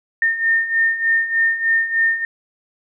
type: beating tone pair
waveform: sine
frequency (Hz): 1818 / 1821.3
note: A#6 / A#6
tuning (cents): -44 / -41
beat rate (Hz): 3.3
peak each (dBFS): -21 / -16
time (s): 0.22-2.25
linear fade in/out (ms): 2
effects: none